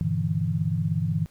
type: chord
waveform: sine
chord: E half-diminished seventh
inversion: first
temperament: just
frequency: 98.89 / 118.67 / 148.33 / 164.81 Hz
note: G2 / Bb2 / D3 / E3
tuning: +16 / +31 / +18 / 0 cents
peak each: -29 / -31 / -28 / -26 dBFS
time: 0.01-1.26 s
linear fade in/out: 0 ms
effects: pink hiss -60 dBFS RMS until 1.3 s